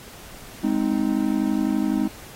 triangle chord, Ab major, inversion none, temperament just, 207.7 / 259.6 / 311.5 Hz, Ab3 / C4 / Eb4, 0 / -13 / +2 cents, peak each -22 dBFS, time 0.63-2.08 s, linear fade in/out 10 ms, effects pink hiss -43 dBFS RMS until 2.35 s + AAC 48 kbps

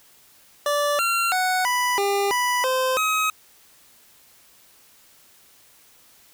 25% pulse tone with pitch steps, 582 / 1372 / 740 / 988 / 400.7 / 986 / 517 / 1269 Hz, D5 / F6 / F#5 / B5 / G4 / B5 / C5 / D#6, -16 / -31 / 0 / 0 / +38 / -3 / -21 / +34 cents, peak -16 dBFS, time 0.66-3.3 s, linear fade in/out 2 ms, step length 330 ms, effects white hiss -54 dBFS RMS until 6.33 s

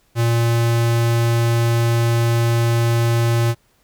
square tone, 116.8 Hz, A#2, 4 cents sharp, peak -15 dBFS, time 0.15-3.55 s, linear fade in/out 50 ms, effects pink hiss -60 dBFS RMS until 3.83 s

